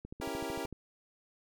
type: click train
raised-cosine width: 3 ms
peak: -30 dBFS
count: 10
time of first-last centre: 0.05-0.727 s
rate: 13.3 Hz
type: chord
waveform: 25% pulse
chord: C# diminished seventh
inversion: none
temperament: equal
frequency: 277.2 / 329.6 / 392 / 466.2 Hz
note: C#4 / E4 / G4 / Bb4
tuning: 0 / 0 / 0 / 0 cents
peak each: -38 dBFS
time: 0.21-0.66 s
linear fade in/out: 5 ms
effects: none